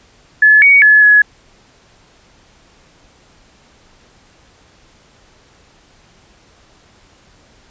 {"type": "tone with pitch steps", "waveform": "sine", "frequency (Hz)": [1717, 2244, 1710, 1690], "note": ["A6", "C#7", "A6", "G#6"], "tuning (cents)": [-43, 21, -50, 30], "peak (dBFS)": -4, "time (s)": [0.42, 1.22], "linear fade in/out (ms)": 5, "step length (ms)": 200, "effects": ["pink hiss -49 dBFS RMS until 7.7 s", "resampled to 16000 Hz"]}